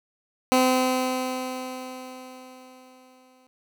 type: tone with exponential decay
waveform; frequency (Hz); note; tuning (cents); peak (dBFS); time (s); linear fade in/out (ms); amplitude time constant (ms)
15% pulse; 256.6; C4; -34; -10; 0.52-3.47; 0; 640
effects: none